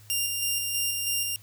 10% pulse tone with tremolo, 2794 Hz, F7, in tune, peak -16 dBFS, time 0.1-1.36 s, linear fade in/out 0 ms, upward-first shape square, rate 3.1 Hz, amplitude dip 30%, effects added 105 Hz sine -50 dBFS peak until 1.42 s + white hiss -56 dBFS RMS until 1.42 s

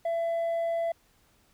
triangle tone with hard clipping, 670 Hz, E5, 28 cents sharp, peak -25 dBFS, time 0.05-0.92 s, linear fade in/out 5 ms, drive 1 dB, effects pink hiss -65 dBFS RMS until 1.53 s

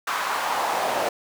brown noise with high-pass filter sweep, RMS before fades -25 dBFS, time 0.07-1.09 s, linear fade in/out 5 ms, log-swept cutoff 1200 to 620 Hz, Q 2.4, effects none

